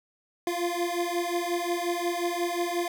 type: beating tone pair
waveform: 25% pulse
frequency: 344.7 / 350.3 Hz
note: F4 / F4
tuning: -23 / +5 cents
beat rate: 5.6 Hz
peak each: -26 dBFS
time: 0.47-2.88 s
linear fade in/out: 2 ms
effects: none